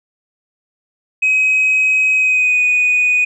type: tone with pitch glide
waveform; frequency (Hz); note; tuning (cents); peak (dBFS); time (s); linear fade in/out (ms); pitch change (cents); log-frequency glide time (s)
sine; 2535 to 2481; D#7 to D#7; +32 to -6; -9; 1.22-3.25; 10; -38; 2.15-2.62
effects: tanh soft clip ceiling -8 dBFS